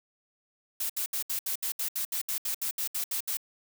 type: noise bursts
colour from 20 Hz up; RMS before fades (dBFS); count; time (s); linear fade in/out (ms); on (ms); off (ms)
blue; -31; 16; 0.8-3.371; 5; 96; 69
effects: none